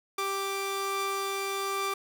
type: tone pair together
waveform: sawtooth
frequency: 392.4 / 1176 Hz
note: G4 / D6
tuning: +2 / +2 cents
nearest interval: octave + perfect fifth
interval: 1900 cents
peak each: -29 / -28 dBFS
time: 0.18-1.94 s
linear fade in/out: 5 ms
effects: none